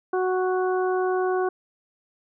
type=harmonic tone; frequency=370 Hz; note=F#4; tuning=in tune; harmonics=1 / 2 / 3 / 4; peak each=-22 / -28 / -32 / -34 dBFS; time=0.13-1.49 s; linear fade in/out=5 ms; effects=none